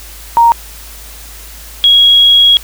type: tone pair in turn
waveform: sine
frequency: 932.3 / 3311 Hz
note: A#5 / G#7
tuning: 0 / -6 cents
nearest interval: octave + minor seventh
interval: 2194 cents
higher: second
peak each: -3 dBFS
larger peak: neither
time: 0.37-0.52 / 1.84-2.57 s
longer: second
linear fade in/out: 0 ms
effects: added 53 Hz sine -32 dBFS peak until 2.63 s + white hiss -33 dBFS RMS until 2.63 s